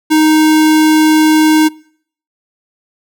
square tone, 311.1 Hz, D#4, in tune, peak -7 dBFS, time 0.1-1.69 s, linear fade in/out 20 ms, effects noise-tail reverb RT60 0.6 s tail -24 dB re dry

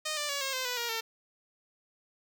5% pulse tone with pitch steps, 617 / 590.2 / 564.5 / 539.9 / 516.4 / 494 / 472.5 / 451.9 Hz, D#5 / D5 / C#5 / C#5 / C5 / B4 / A#4 / A4, -15 / +8 / +31 / -46 / -23 / 0 / +23 / +46 cents, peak -20 dBFS, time 0.05-1.01 s, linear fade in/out 10 ms, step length 120 ms, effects none

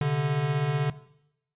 square beating tone pair, 129.9 / 145.9 Hz, C3 / D3, -12 / -11 cents, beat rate 16 Hz, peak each -31 / -25 dBFS, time 0.01-0.9 s, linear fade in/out 2 ms, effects noise-tail reverb RT60 0.8 s tail -17 dB re dry + resampled to 8000 Hz

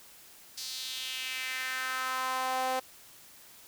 sawtooth tone with high-pass filter sweep, 258.7 Hz, C4, 19 cents flat, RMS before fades -34 dBFS, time 0.57-2.8 s, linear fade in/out 10 ms, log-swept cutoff 4900 to 640 Hz, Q 2.7, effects white hiss -54 dBFS RMS until 3.67 s

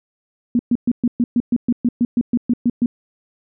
sine tone bursts, 240 Hz, B3, 49 cents flat, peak -12 dBFS, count 15, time 0.55-2.86 s, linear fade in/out 2 ms, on 42 ms, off 120 ms, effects none

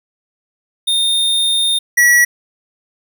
square tone pair in turn, 3648 / 1932.5 Hz, A#7 / B6, -38 / -38 cents, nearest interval major seventh, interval 1100 cents, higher first, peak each -13 / -8 dBFS, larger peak second, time 0.87-1.79 / 1.97-2.25 s, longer first, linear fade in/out 10 ms, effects none

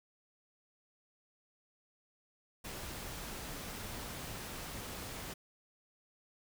pink noise, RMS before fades -44 dBFS, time 2.64-5.34 s, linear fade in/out 10 ms, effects none

